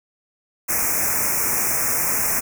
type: band-stop noise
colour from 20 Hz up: white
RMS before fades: -21 dBFS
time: 0.68-2.41 s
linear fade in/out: 20 ms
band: 2500 to 5400 Hz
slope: 96 dB/octave
effects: none